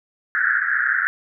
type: band-pass noise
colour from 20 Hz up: white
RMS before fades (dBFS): -20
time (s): 0.35-1.07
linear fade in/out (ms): 0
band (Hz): 1400 to 1800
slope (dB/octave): 96
effects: none